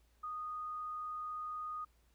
sine tone, 1237 Hz, D#6, 10 cents flat, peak -39 dBFS, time 0.23-1.85 s, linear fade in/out 10 ms, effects added 58 Hz sine -68 dBFS peak until 2.14 s + pink hiss -75 dBFS RMS until 2.14 s

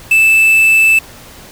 triangle tone with quantisation, 2636 Hz, E7, 1 cent flat, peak -4 dBFS, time 0.11-0.99 s, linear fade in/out 5 ms, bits 4, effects pink hiss -36 dBFS RMS until 1.51 s

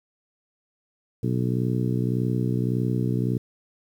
harmonic tone, 61.74 Hz, B1, in tune, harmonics 2 / 3 / 4 / 5 / 6 / 7, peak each -24 / -28 / -30 / -32 / -34 / -35 dBFS, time 1.23-3.38 s, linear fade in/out 5 ms, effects 9-bit

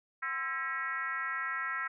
sine tone with frequency modulation, 1621 Hz, G#6, 42 cents flat, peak -32 dBFS, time 0.22-1.88 s, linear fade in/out 10 ms, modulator 290 Hz, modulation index 1.6, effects none

